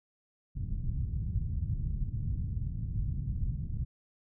white low-pass noise, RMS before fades -33 dBFS, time 0.55-3.85 s, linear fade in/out 20 ms, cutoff 130 Hz, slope 24 dB/octave, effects none

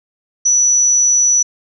sine tone, 5920 Hz, F#8, in tune, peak -9 dBFS, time 0.45-1.43 s, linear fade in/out 10 ms, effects none

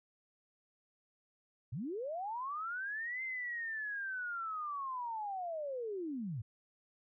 sine linear two-way sweep, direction up then down, 98 to 2093 to 98 Hz, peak -37 dBFS, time 1.72-6.42 s, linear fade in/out 10 ms, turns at 3.23 s, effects none

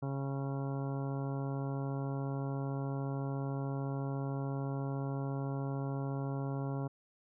harmonic tone, 137.4 Hz, C#3, 15 cents flat, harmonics 1 / 2 / 3 / 4 / 5 / 6 / 7 / 8 / 10, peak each -35 / -41 / -45 / -47 / -49 / -51 / -52 / -53 / -55 dBFS, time 0.02-6.88 s, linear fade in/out 10 ms, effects none

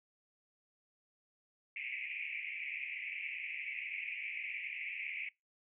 pink band-pass noise, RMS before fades -42 dBFS, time 1.76-5.29 s, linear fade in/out 2 ms, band 2100 to 2600 Hz, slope 96 dB/octave, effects noise-tail reverb RT60 0.2 s tail -23 dB re dry

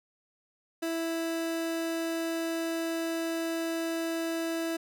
30% pulse tone, 329.6 Hz, E4, in tune, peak -27 dBFS, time 0.82-4.77 s, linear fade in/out 10 ms, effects none

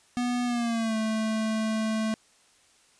square tone with pitch glide, 244.8 to 219.4 Hz, B3 to A3, -15 to -5 cents, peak -26 dBFS, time 0.17-2.14 s, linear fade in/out 0 ms, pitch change -190 cents, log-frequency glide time 0.45-0.96 s, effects white hiss -61 dBFS RMS until 2.99 s + resampled to 22050 Hz

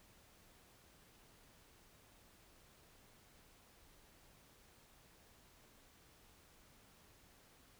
silence, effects pink hiss -66 dBFS RMS until 7.79 s

